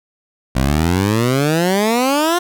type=exponential sweep; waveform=15% pulse; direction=up; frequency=62.3 to 360.1 Hz; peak=-7 dBFS; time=0.55-2.39 s; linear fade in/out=10 ms; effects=none